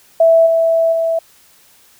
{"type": "tone with level steps", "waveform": "sine", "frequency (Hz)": 658, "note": "E5", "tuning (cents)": -3, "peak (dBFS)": [-6, -10, -13], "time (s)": [0.2, 1.19], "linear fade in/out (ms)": 5, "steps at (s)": [0.46, 0.92], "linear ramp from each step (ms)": 10, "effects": ["white hiss -49 dBFS RMS until 1.99 s"]}